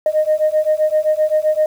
sine beating tone pair, 613 / 620.7 Hz, D#5 / D#5, -26 / -4 cents, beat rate 7.7 Hz, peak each -15 dBFS, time 0.06-1.66 s, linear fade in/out 2 ms, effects tanh soft clip ceiling -7 dBFS + 7-bit

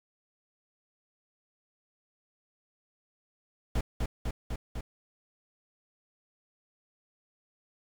brown noise with echo, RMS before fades -28 dBFS, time 3.75-3.81 s, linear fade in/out 5 ms, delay 250 ms, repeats 4, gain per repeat -2 dB, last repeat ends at 4.81 s, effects none

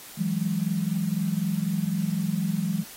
sine tone cluster, 162.9 / 182.7 / 206.7 Hz, E3 / F#3 / G#3, -20 / -22 / -8 cents, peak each -28 dBFS, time 0.17-2.84 s, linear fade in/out 20 ms, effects white hiss -44 dBFS RMS until 2.96 s + AAC 48 kbps

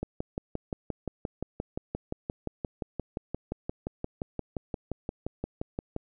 click train, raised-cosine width 2 ms, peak -18 dBFS, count 35, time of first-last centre 0.03-5.964 s, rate 5.73 Hz, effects none

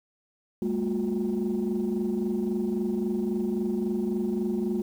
sine tone cluster, 202.1 / 225.8 / 359.1 Hz, G#3 / A3 / F4, -47 / +45 / +48 cents, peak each -28 dBFS, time 0.62-4.82 s, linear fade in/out 2 ms, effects tanh soft clip ceiling -20 dBFS + 9-bit

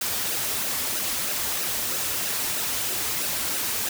white noise with flanger, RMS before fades -27 dBFS, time 0.01-3.89 s, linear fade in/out 5 ms, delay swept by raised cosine 0.89 to 6.09 ms, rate 3.1 Hz, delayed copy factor -0.6, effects none

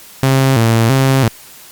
sawtooth tone with vibrato, 123.47 Hz, B2, in tune, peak -5 dBFS, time 0.23-1.28 s, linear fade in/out 0 ms, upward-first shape square, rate 1.5 Hz, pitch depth 140 cents each way, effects white hiss -38 dBFS RMS until 1.71 s + Opus 48 kbps

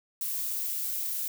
violet noise, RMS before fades -32 dBFS, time 0.21-1.28 s, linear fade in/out 2 ms, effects none

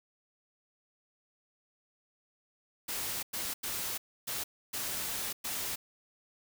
white noise bursts at uneven times, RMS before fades -36 dBFS, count 6, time 2.88-3.23 / 3.33-3.54 / 3.63-3.98 / 4.27-4.44 / 4.73-5.33 / 5.44-5.76 s, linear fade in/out 10 ms, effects none

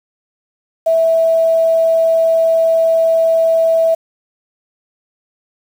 sine tone with quantisation, 655 Hz, E5, 11 cents flat, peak -9 dBFS, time 0.86-3.95 s, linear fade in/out 10 ms, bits 6, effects none

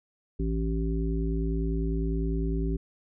harmonic tone, 54.9 Hz, A1, 3 cents flat, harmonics 1 / 3 / 5 / 7, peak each -27 / -32 / -34 / -35 dBFS, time 0.39-2.77 s, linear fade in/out 10 ms, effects none

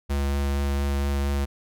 square tone with vibrato, 70.1 Hz, C#2, 20 cents sharp, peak -23 dBFS, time 0.09-1.46 s, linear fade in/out 20 ms, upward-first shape triangle, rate 4.3 Hz, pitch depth 13 cents each way, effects none

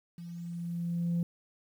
sine tone with level ramp, 171.3 Hz, F3, 33 cents flat, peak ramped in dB -41 to -24 dBFS, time 0.18-1.23 s, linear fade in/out 2 ms, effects tanh soft clip ceiling -25 dBFS + 10-bit

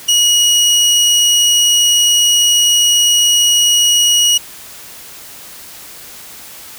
25% pulse tone, 2903 Hz, F#7, 34 cents flat, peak -5 dBFS, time 0.08-4.38 s, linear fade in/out 10 ms, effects white hiss -34 dBFS RMS until 6.78 s

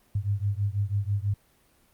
sine beating tone pair, 98.6 / 104.7 Hz, G2 / G#2, +11 / +15 cents, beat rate 6.1 Hz, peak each -27 / -28 dBFS, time 0.15-1.34 s, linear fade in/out 5 ms, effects pink hiss -63 dBFS RMS until 1.93 s + Opus 32 kbps

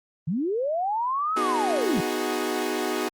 sine linear two-way sweep, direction up then down, 140 to 1311 to 140 Hz, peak -23 dBFS, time 0.27-2.01 s, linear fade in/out 10 ms, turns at 1.36 s
sawtooth chord, G# minor seventh, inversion first, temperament equal with one note detuned, 246.9 / 311.1 / 368.5 / 415.3 Hz, B3 / D#4 / F#4 / G#4, 0 / 0 / -7 / 0 cents, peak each -29 / -27 / -25 / -27 dBFS, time 1.36-3.09 s, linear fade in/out 10 ms
effects Opus 32 kbps

